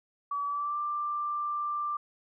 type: tone with pitch glide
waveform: sine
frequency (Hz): 1144 to 1182.3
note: D6 to D6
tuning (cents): -46 to +11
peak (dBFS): -29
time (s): 0.31-1.97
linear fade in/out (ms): 5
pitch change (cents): +57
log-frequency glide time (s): 0.46-0.78
effects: none